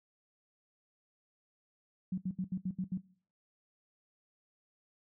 sine tone bursts, 184.8 Hz, F#3, 2 cents flat, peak -31 dBFS, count 7, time 2.12-2.976 s, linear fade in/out 5 ms, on 58 ms, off 75 ms, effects noise-tail reverb RT60 0.5 s tail -20 dB re dry

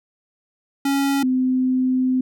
square / sine tone pair in turn, 277.2 / 256.7 Hz, C#4 / C4, 0 / -33 cents, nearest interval minor second, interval 133 cents, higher first, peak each -18 / -16 dBFS, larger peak second, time 0.85-1.23 / 1.23-2.21 s, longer second, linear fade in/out 5 ms, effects none

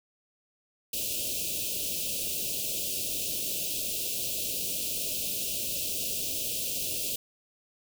white band-stop noise, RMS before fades -32 dBFS, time 0.93-7.16 s, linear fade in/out 5 ms, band 660 to 2500 Hz, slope 96 dB/octave, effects none

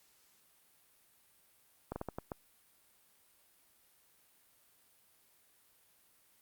slowing click train, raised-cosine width 1 ms, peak -24 dBFS, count 6, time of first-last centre 1.92-2.318 s, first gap 40 ms, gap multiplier 1.35, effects white hiss -68 dBFS RMS until 6.41 s + Opus 48 kbps

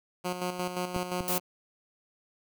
10% pulse tone with tremolo, 180 Hz, F#3, 47 cents flat, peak -21 dBFS, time 0.24-1.4 s, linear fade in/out 20 ms, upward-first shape square, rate 5.7 Hz, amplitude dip 55%
clicks, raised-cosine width 3 ms, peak -22 dBFS, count 2, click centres 0.963 / 1.207 s
blue noise, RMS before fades -31 dBFS, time 1.28-1.38 s, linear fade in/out 0 ms
effects none

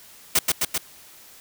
white noise with echo, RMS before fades -18 dBFS, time 0.35-0.39 s, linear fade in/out 5 ms, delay 130 ms, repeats 3, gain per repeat -2 dB, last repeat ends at 0.78 s, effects white hiss -48 dBFS RMS until 1.4 s

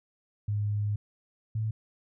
sine tone pair in turn, 103.83 / 109.51 Hz, G#2 / A2, 0 / -8 cents, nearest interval minor second, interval 92 cents, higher second, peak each -26 / -27 dBFS, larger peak first, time 0.48-0.96 / 1.55-1.71 s, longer first, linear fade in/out 5 ms, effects none

